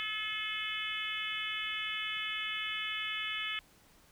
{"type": "harmonic tone", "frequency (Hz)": 430.5, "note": "A4", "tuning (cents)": -38, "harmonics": [3, 4, 5, 6, 7, 8], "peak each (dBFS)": [-44, -43, -40, -41, -39, -43], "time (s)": [0, 3.59], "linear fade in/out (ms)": 0, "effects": ["pink hiss -63 dBFS RMS until 4.11 s"]}